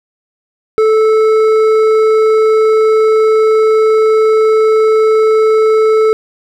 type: tone with hard clipping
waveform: triangle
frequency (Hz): 437.2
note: A4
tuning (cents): -11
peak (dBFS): -8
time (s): 0.78-6.13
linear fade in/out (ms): 0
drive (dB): 11
effects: none